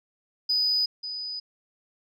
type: tone with echo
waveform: sine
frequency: 4978 Hz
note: D#8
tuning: in tune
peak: -20 dBFS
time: 0.49-0.86 s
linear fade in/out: 10 ms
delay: 540 ms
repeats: 1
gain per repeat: -11 dB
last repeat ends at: 1.4 s
effects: tanh soft clip ceiling -17 dBFS